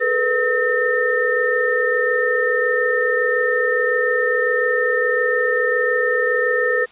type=tone cluster; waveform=sine; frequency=428.4 / 453.9 / 495.5 / 1290 / 1812 Hz; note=A4 / A#4 / B4 / E6 / A#6; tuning=-46 / -46 / +6 / -38 / -50 cents; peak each=-25 / -28 / -19 / -28 / -19 dBFS; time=0-6.86 s; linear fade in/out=20 ms; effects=white hiss -47 dBFS RMS until 6.91 s + resampled to 8000 Hz